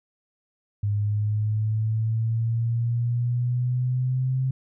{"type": "exponential sweep", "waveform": "sine", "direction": "up", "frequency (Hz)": [102.4, 131.6], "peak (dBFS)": -21, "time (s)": [0.83, 4.51], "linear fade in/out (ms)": 5, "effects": []}